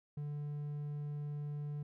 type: tone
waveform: triangle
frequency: 146.83 Hz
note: D3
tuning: in tune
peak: -36 dBFS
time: 0.17-1.83 s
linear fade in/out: 5 ms
effects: none